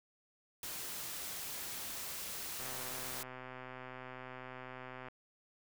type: noise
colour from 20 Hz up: white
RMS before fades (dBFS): -43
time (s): 0.63-3.23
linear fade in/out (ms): 2
type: click train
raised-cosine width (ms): 0.5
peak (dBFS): -32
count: 319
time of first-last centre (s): 2.6-5.084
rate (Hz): 128
effects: none